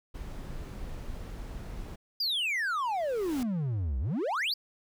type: noise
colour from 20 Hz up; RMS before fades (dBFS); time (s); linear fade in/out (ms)
brown; -39; 0.14-1.96; 10
type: exponential two-way sweep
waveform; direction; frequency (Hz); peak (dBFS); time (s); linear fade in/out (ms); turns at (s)
triangle; down then up; 4978 to 60 to 4978; -26; 2.2-4.54; 5; 3.99
type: noise with exponential growth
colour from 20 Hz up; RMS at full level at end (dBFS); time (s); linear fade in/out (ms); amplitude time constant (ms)
pink; -40; 2.51-3.43; 2; 200
effects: none